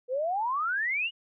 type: exponential sweep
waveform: sine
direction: up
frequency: 482.1 to 2960 Hz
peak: -26 dBFS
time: 0.08-1.11 s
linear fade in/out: 50 ms
effects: none